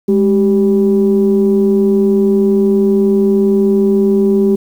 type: tone pair together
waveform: sine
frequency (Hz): 206.3 / 389.4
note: G#3 / G4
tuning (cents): -11 / -12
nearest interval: major seventh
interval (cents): 1099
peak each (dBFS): -10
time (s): 0.08-4.56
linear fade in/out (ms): 10
effects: tanh soft clip ceiling -2 dBFS + 7-bit